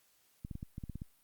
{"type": "clicks", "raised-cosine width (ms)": 5, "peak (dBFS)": -29, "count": 9, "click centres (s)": [0.449, 0.512, 0.554, 0.629, 0.781, 0.838, 0.897, 0.956, 1.019], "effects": ["white hiss -70 dBFS RMS until 1.23 s", "Opus 48 kbps"]}